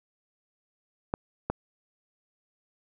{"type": "clicks", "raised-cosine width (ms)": 1, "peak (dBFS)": -13, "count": 2, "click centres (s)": [1.139, 1.5], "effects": []}